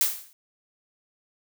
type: noise with exponential decay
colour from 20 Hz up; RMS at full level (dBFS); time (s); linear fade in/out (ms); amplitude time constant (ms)
blue; -19; 0.01-0.33; 0; 69
effects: none